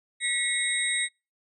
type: tone cluster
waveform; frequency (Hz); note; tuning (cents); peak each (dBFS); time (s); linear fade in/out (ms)
sine; 1932 / 2170 / 3791 / 8460; B6 / C#7 / A#7 / C9; -39 / -37 / +28 / +18; -30; 0.2-1.09; 50
effects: noise-tail reverb RT60 0.3 s tail -26 dB re dry